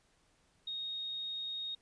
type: tone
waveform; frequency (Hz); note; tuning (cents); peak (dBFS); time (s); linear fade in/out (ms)
sine; 3729; A#7; 0; -37; 0.67-1.75; 5
effects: pink hiss -71 dBFS RMS until 1.81 s + resampled to 22050 Hz